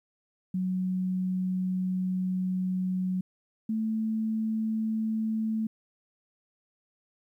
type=tone pair in turn; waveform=sine; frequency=185 / 220 Hz; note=F#3 / A3; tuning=0 / 0 cents; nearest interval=minor third; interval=300 cents; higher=second; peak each=-26 dBFS; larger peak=neither; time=0.54-3.21 / 3.69-5.67 s; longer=first; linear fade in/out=5 ms; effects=11-bit